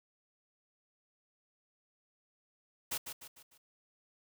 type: noise with echo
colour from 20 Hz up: white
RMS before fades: -36 dBFS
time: 2.91-2.98 s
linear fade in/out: 10 ms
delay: 150 ms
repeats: 4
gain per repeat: -7 dB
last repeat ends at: 3.58 s
effects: none